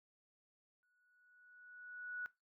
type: tone with exponential growth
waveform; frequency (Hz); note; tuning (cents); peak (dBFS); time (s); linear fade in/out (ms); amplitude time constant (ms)
sine; 1470; F#6; -12; -39; 0.83-2.26; 0; 310
effects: noise-tail reverb RT60 0.2 s tail -18 dB re dry